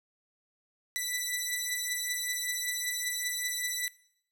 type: beating tone pair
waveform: 10% pulse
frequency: 1975.5 / 1980.7 Hz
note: B6 / B6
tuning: 0 / +5 cents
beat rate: 5.2 Hz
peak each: -24 / -26 dBFS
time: 0.96-3.88 s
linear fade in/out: 0 ms
effects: noise-tail reverb RT60 0.7 s tail -21 dB re dry